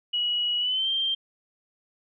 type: tone with pitch glide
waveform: sine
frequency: 2917 to 3163 Hz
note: F#7 to G7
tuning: -25 to +15 cents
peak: -23 dBFS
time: 0.13-1.15 s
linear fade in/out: 10 ms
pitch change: +140 cents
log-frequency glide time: 0.59-0.89 s
effects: none